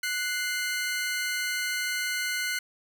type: tone pair together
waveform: sawtooth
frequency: 1480 / 2093 Hz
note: F#6 / C7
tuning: 0 / 0 cents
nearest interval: tritone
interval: 600 cents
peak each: -27 dBFS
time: 0.03-2.59 s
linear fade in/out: 5 ms
effects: none